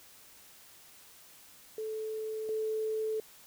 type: tone pair in turn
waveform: sine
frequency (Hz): 436.6 / 436.6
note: A4 / A4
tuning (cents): -13 / -13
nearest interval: unison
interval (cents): 0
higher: neither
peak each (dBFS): -34 / -30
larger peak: second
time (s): 1.78-2.49 / 2.49-3.2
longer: neither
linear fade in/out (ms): 2
effects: white hiss -56 dBFS RMS until 3.46 s